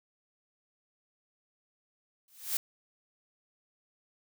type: noise with exponential growth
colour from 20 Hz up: blue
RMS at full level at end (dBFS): -27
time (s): 2.28-2.57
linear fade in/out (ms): 1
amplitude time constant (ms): 62
effects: none